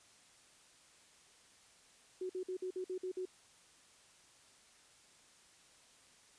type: tone bursts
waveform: sine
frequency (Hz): 370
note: F#4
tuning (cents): 0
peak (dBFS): -37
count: 8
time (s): 2.21-3.254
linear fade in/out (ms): 5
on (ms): 85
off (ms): 52
effects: white hiss -64 dBFS RMS until 6.38 s + resampled to 22050 Hz